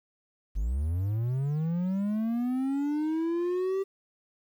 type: linear sweep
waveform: triangle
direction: up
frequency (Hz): 45.69 to 392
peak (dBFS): -24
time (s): 0.55-3.84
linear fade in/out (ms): 20
effects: 10-bit